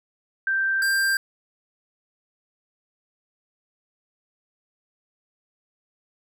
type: tone pair in turn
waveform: sine / square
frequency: 1568 / 1584.4 Hz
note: G6 / G6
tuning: 0 / +18 cents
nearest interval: unison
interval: 18 cents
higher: second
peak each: -20 dBFS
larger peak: neither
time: 0.47-0.82 / 0.82-1.17 s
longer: neither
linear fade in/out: 2 ms
effects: none